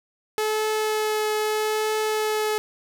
sawtooth tone with vibrato, 430 Hz, A4, 40 cents flat, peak -18 dBFS, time 0.38-2.58 s, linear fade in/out 0 ms, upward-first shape triangle, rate 0.79 Hz, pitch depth 11 cents each way, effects none

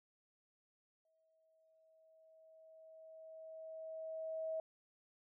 sine tone with exponential growth, 641 Hz, E5, 49 cents flat, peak -37 dBFS, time 1.05-4.6 s, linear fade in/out 2 ms, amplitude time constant 770 ms, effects none

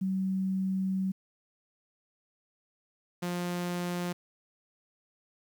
sine / sawtooth tone pair in turn, 190 / 176.37 Hz, F#3 / F3, +46 / +17 cents, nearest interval minor second, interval 129 cents, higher first, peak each -27 dBFS, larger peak neither, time 0.01-1.12 / 3.22-4.13 s, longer first, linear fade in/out 10 ms, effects 10-bit

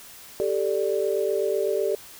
sine chord, G suspended second, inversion none, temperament equal, 392 / 440 / 587.3 Hz, G4 / A4 / D5, 0 / 0 / 0 cents, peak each -25 / -26 / -27 dBFS, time 0.4-1.95 s, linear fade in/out 0 ms, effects white hiss -45 dBFS RMS until 2.19 s

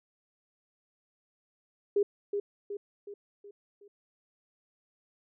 sine tone with echo, 406.2 Hz, G#4, 38 cents flat, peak -22 dBFS, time 1.96-2.03 s, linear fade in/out 5 ms, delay 370 ms, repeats 5, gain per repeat -6 dB, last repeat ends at 3.88 s, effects none

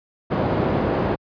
white low-pass noise, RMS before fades -21 dBFS, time 0.3-1.16 s, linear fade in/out 20 ms, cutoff 580 Hz, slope 12 dB/octave, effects high-pass 60 Hz 12 dB/octave + resampled to 11025 Hz

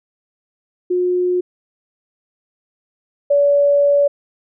sine tone pair in turn, 360 / 571.5 Hz, F#4 / D5, -47 / -47 cents, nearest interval minor sixth, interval 800 cents, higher second, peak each -14 / -10 dBFS, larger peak second, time 0.9-1.41 / 3.3-4.08 s, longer second, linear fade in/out 10 ms, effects none

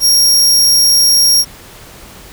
sawtooth tone, 5588 Hz, F8, in tune, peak -4 dBFS, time 0-1.45 s, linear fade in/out 50 ms, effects pink hiss -36 dBFS RMS until 2.32 s

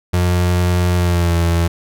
35% pulse tone with pitch glide, 88.9 to 84.74 Hz, F2 to E2, +31 to +48 cents, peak -11 dBFS, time 0.13-1.68 s, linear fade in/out 10 ms, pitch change -83 cents, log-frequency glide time 0.95-1.36 s, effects none

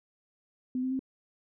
sine tone with pitch steps, 253.9 / 258.8 / 263.8 Hz, B3 / C4 / C4, +48 / -19 / +14 cents, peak -28 dBFS, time 0.75-0.993 s, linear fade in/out 2 ms, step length 81 ms, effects none

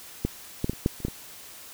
clicks, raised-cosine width 3 ms, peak -11 / -12 / -12 / -28 / -8 / -30 / -13 / -20 dBFS, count 8, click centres 0.25 / 0.644 / 0.696 / 0.733 / 0.861 / 1.003 / 1.05 / 1.083 s, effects white hiss -45 dBFS RMS until 1.73 s

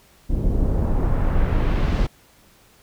brown noise with low-pass filter sweep, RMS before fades -19 dBFS, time 0.29-2.07 s, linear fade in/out 10 ms, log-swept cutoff 350 to 5000 Hz, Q 0.89, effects pink hiss -54 dBFS RMS until 2.82 s

